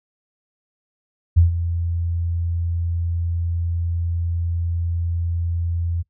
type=tone with ADSR envelope; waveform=sine; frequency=85 Hz; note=F2; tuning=46 cents flat; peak=-8 dBFS; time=1.36-6.03 s; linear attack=17 ms; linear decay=130 ms; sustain=-12 dB; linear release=23 ms; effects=noise-tail reverb RT60 0.1 s tail -19 dB re dry